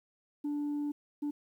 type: tone bursts at uneven times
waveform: sine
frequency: 292.3 Hz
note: D4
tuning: 8 cents flat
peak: -29 dBFS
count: 2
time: 0.44-0.92 / 1.22-1.31 s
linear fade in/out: 10 ms
effects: tanh soft clip ceiling -30 dBFS + 11-bit